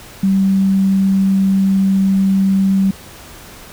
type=tone; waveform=sine; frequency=193.4 Hz; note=G3; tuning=23 cents flat; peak=-10 dBFS; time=0.23-2.91 s; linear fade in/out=5 ms; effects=pink hiss -37 dBFS RMS until 3.72 s